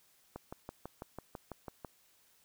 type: click train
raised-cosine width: 1 ms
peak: -28 dBFS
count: 10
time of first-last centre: 0.36-1.848 s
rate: 6.05 Hz
effects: white hiss -68 dBFS RMS until 2.44 s